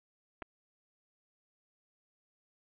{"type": "clicks", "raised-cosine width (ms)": 0.5, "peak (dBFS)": -27, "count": 2, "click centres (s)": [0.421, 0.424], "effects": ["resampled to 8000 Hz"]}